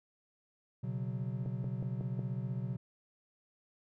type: chord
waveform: triangle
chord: B suspended second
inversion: none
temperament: just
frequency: 123.47 / 138.9 / 185.21 Hz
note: B2 / C#3 / F#3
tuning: 0 / +4 / +2 cents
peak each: -35 / -38 / -39 dBFS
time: 0.83-2.77 s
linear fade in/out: 10 ms
type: click train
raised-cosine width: 2 ms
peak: -31 dBFS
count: 5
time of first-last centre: 1.46-2.193 s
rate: 5.46 Hz
effects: none